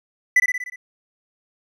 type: tone with echo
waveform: triangle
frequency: 1992 Hz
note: B6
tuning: 14 cents sharp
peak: -9 dBFS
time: 0.36-0.4 s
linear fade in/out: 5 ms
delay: 60 ms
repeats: 6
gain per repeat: -4 dB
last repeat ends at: 0.76 s
effects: none